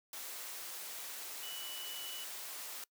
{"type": "tone in noise", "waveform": "sine", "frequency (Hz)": 2960, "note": "F#7", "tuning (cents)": 0, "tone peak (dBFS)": -45, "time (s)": [1.43, 2.24], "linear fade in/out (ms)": 2, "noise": "white", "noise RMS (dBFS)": -45, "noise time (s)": [0.13, 2.84], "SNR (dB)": -3, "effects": ["noise-tail reverb RT60 0.1 s tail -23 dB re dry", "high-pass 400 Hz 12 dB/octave"]}